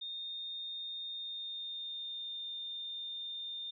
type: tone with pitch glide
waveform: sine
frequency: 3662 to 3622 Hz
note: A#7 to A7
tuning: -32 to +49 cents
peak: -39 dBFS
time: 0.01-3.71 s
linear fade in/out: 10 ms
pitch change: -19 cents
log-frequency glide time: 1.06-2.47 s
effects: none